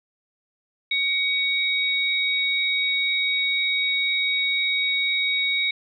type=tone pair together; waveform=sine; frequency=2249 / 3782 Hz; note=C#7 / A#7; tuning=+24 / +24 cents; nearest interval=major sixth; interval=900 cents; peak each=-22 / -24 dBFS; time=0.91-5.71 s; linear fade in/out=5 ms; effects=none